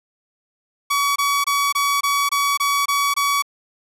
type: tone bursts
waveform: sawtooth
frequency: 1133 Hz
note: C#6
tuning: 37 cents sharp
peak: -13 dBFS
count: 9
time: 0.9-3.424 s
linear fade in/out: 10 ms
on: 260 ms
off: 23 ms
effects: resampled to 32000 Hz + 9-bit